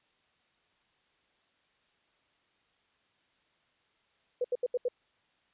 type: tone bursts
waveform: sine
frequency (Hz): 493.9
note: B4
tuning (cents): 0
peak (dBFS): -26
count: 5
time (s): 4.41-4.884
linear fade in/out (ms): 5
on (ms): 34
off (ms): 76
effects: white hiss -71 dBFS RMS until 5.53 s + resampled to 8000 Hz